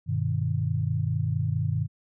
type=chord; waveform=sine; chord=G augmented; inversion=none; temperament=just; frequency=98 / 122.5 / 153.12 Hz; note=G2 / B2 / D#3; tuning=0 / -14 / -27 cents; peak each=-28 dBFS; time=0.06-1.88 s; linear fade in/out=50 ms; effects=none